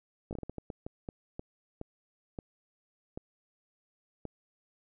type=slowing click train; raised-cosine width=2 ms; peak=-25 dBFS; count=15; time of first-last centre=0.31-4.253 s; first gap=18 ms; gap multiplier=1.37; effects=none